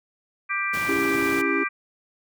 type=harmonic tone; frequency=393.7 Hz; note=G4; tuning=8 cents sharp; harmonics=3 / 4 / 5 / 6; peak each=-29 / -30 / -30 / -27 dBFS; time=0.49-1.69 s; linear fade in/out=20 ms
type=noise; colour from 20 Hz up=pink; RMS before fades=-33 dBFS; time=0.73-1.42 s; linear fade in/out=10 ms
type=chord; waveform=triangle; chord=C# diminished; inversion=none; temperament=just; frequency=277.2 / 332.6 / 399.1 Hz; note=C#4 / E4 / G4; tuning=0 / +16 / +31 cents; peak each=-25 dBFS; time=0.88-1.64 s; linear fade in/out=10 ms
effects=high-pass 100 Hz 12 dB/octave